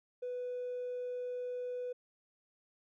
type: tone with hard clipping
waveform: sine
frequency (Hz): 495.4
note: B4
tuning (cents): +5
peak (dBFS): -37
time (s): 0.22-1.93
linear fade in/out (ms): 10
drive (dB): 1
effects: none